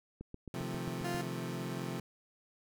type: click train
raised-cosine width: 3 ms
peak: -31 dBFS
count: 8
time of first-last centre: 0.21-1.146 s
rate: 7.48 Hz
type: chord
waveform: 25% pulse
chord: F dominant seventh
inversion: second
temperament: equal with one note detuned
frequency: 130.81 / 156.83 / 174.61 / 220 Hz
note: C3 / Eb3 / F3 / A3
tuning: 0 / +14 / 0 / 0 cents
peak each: -37 / -43 / -37 / -41 dBFS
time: 0.54-2 s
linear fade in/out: 2 ms
type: tone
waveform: 30% pulse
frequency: 349.2 Hz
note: F4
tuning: in tune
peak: -32 dBFS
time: 1.04-1.22 s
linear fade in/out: 10 ms
effects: none